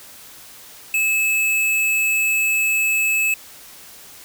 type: tone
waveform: square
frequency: 2600 Hz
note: E7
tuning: 24 cents flat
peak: -17 dBFS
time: 0.94-3.34 s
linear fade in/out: 2 ms
effects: white hiss -42 dBFS RMS until 4.24 s